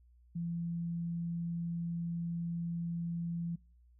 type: tone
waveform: sine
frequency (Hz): 169.5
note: E3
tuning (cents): +49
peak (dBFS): -34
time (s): 0.35-3.56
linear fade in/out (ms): 10
effects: noise-tail reverb RT60 0.4 s tail -25 dB re dry + added 60 Hz sine -60 dBFS peak until 3.99 s